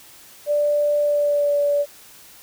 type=tone with pitch glide; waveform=sine; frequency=587.3 to 576.9 Hz; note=D5 to D5; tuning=0 to -31 cents; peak=-16 dBFS; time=0.46-1.86 s; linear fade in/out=50 ms; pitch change=-31 cents; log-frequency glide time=1.01-1.58 s; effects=white hiss -46 dBFS RMS until 2.42 s